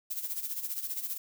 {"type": "noise with tremolo", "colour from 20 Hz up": "violet", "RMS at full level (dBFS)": -33, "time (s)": [0.1, 1.18], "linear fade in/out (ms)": 10, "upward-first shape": "sine", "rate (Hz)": 15, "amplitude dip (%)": 70, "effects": []}